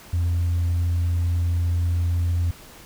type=tone; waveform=sine; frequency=86.2 Hz; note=F2; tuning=22 cents flat; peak=-17 dBFS; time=0.13-2.51 s; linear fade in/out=5 ms; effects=tanh soft clip ceiling -17 dBFS + pink hiss -45 dBFS RMS until 2.85 s